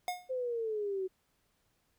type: tone with exponential decay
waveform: square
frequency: 720 Hz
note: F#5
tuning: 47 cents flat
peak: -30 dBFS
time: 0.08-0.31 s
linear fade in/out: 1 ms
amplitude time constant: 50 ms
type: exponential sweep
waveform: sine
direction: down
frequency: 524 to 370 Hz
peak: -32 dBFS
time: 0.29-1.08 s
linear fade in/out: 20 ms
effects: pink hiss -75 dBFS RMS until 1.98 s